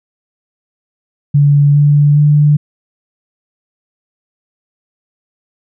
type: tone with pitch steps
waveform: sine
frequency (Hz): 143.9 / 145.91 / 147.95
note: D3 / D3 / D3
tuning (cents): -35 / -11 / +13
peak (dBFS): -5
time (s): 1.34-2.57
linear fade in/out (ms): 10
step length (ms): 410
effects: none